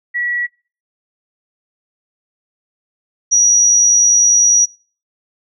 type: tone pair in turn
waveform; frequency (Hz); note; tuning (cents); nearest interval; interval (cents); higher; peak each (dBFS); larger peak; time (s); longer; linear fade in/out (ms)
sine; 1934 / 5795; B6 / F#8; -37 / -37; octave + perfect fifth; 1900; second; -16 / -7; second; 0.14-0.47 / 3.31-4.66; second; 20
effects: noise-tail reverb RT60 0.4 s tail -25 dB re dry